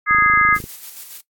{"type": "harmonic tone", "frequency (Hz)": 415.1, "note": "G#4", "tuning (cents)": -1, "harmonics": [3, 4, 5], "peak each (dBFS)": [-15, -16, -17], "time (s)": [0.06, 0.59], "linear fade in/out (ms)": 50}
{"type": "click train", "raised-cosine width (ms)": 3, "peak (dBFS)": -19, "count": 15, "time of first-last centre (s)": [0.11, 0.64], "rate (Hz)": 26.4}
{"type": "noise with tremolo", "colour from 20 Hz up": "blue", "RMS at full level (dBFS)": -34, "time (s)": [0.55, 1.21], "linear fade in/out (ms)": 5, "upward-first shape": "square", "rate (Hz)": 7.2, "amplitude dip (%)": 40}
{"effects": ["noise-tail reverb RT60 0.1 s tail -19 dB re dry", "AAC 64 kbps"]}